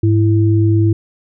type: tone pair together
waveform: sine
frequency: 104.42 / 331.5 Hz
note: G#2 / E4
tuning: +10 / +10 cents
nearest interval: octave + minor sixth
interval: 2000 cents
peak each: -10 / -15 dBFS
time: 0.03-0.93 s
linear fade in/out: 5 ms
effects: none